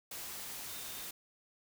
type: tone in noise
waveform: sine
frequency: 3641 Hz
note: A#7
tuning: 41 cents flat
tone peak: -54 dBFS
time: 0.69-1.07 s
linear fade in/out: 5 ms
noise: white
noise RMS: -44 dBFS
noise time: 0.11-1.11 s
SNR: -13 dB
effects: none